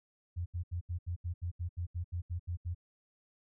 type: tone bursts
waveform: sine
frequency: 87.31 Hz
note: F2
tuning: in tune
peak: -33 dBFS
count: 14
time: 0.36-2.748 s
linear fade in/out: 20 ms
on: 100 ms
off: 76 ms
effects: none

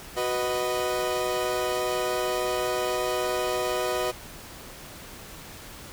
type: chord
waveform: 30% pulse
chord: B major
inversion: second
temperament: equal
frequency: 370 / 493.9 / 622.3 Hz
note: F#4 / B4 / D#5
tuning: 0 / 0 / 0 cents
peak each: -27 dBFS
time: 0.16-4.12 s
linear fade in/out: 20 ms
effects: pink hiss -43 dBFS RMS until 5.92 s

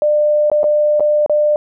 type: tone with dropouts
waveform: sine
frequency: 598 Hz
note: D5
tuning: 31 cents sharp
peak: -10 dBFS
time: 0.02-1.56 s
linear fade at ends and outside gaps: 1 ms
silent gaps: 0.5-0.516 / 0.632-0.641 / 0.997-1.005 / 1.262-1.296 s
effects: none

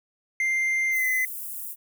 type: tone with pitch glide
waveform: triangle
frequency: 2094 to 2032 Hz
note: C7 to B6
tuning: +1 to +49 cents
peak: -20 dBFS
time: 0.4-1.25 s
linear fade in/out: 2 ms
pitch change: -52 cents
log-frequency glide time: 0.9-1.05 s
type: high-pass noise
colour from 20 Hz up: white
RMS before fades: -35 dBFS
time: 0.91-1.76 s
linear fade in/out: 50 ms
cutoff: 10000 Hz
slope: 24 dB/octave
effects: none

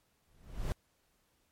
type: noise with exponential growth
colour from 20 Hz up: brown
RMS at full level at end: -29 dBFS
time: 0.28-0.72 s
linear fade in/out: 0 ms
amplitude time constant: 94 ms
effects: pink hiss -74 dBFS RMS until 1.51 s + MP3 64 kbps

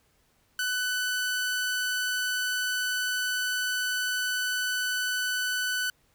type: tone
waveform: sawtooth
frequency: 1497 Hz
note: F#6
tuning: 20 cents sharp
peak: -23 dBFS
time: 0.59-5.9 s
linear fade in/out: 2 ms
effects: pink hiss -67 dBFS RMS until 6.14 s

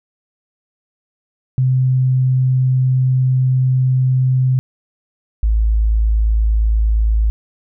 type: tone pair in turn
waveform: sine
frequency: 129.2 / 54.32 Hz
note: C3 / A1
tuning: -21 / -22 cents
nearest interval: octave + minor third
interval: 1501 cents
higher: first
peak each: -11 dBFS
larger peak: neither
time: 1.58-4.59 / 5.43-7.3 s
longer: first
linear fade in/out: 0 ms
effects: none

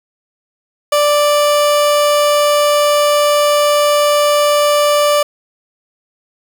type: tone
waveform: 30% pulse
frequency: 587.3 Hz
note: D5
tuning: in tune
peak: -7 dBFS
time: 0.92-5.23 s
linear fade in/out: 5 ms
effects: 8-bit

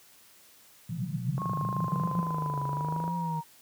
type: band-pass noise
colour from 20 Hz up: pink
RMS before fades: -32 dBFS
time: 0.89-2.21 s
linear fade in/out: 10 ms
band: 120 to 190 Hz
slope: 96 dB/octave
type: exponential sweep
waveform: sine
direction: down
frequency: 1095 to 932 Hz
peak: -32 dBFS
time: 1.37-3.44 s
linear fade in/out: 50 ms
type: click train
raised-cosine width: 1 ms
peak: -24 dBFS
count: 45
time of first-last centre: 1.38-3.079 s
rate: 25.9 Hz
type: tone with vibrato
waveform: triangle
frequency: 155.56 Hz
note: D#3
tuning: in tune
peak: -29 dBFS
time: 1.89-3.41 s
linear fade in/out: 20 ms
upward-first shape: triangle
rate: 0.99 Hz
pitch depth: 190 cents each way
effects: white hiss -57 dBFS RMS until 3.61 s + high-pass 60 Hz 12 dB/octave

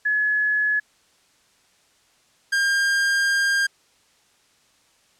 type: tone pair in turn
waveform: sine / 45% pulse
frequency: 1700 / 1604.6 Hz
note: G#6 / G6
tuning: +40 / +40 cents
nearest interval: minor second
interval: 100 cents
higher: first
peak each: -18 dBFS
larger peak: neither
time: 0.05-0.8 / 2.52-3.67 s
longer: second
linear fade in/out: 10 ms
effects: white hiss -60 dBFS RMS until 5.19 s + low-pass 8000 Hz 12 dB/octave

